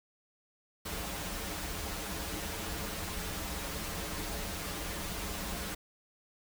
pink noise with comb filter, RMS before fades -38 dBFS, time 0.85-5.75 s, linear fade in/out 10 ms, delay 8 ms, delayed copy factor -0.8, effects none

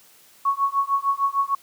sine tone with tremolo, 1108.7 Hz, C#6, in tune, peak -15 dBFS, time 0.45-1.55 s, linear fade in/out 5 ms, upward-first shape triangle, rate 6.6 Hz, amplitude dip 100%, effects white hiss -53 dBFS RMS until 1.62 s + high-pass 100 Hz 12 dB/octave

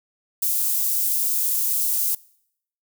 white high-pass noise, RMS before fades -22 dBFS, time 0.42-2.15 s, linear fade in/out 5 ms, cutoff 10000 Hz, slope 12 dB/octave, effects noise-tail reverb RT60 0.7 s tail -23 dB re dry

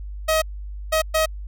sawtooth tone bursts at uneven times, 633 Hz, D#5, 30 cents sharp, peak -13 dBFS, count 3, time 0.28-0.42 / 0.92-1.02 / 1.14-1.26 s, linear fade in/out 10 ms, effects added 50 Hz sine -30 dBFS peak until 1.47 s

